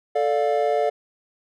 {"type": "chord", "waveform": "triangle", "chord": "D minor", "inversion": "second", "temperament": "just", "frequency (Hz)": [440.5, 587.3, 704.8], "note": ["A4", "D5", "F5"], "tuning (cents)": [2, 0, 16], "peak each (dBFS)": -21, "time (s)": [0.15, 0.9], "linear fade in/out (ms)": 10, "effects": []}